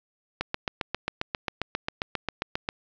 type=click train; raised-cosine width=0.3 ms; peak=-11 dBFS; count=18; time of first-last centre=0.41-2.689 s; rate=7.46 Hz; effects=resampled to 16000 Hz + 7-bit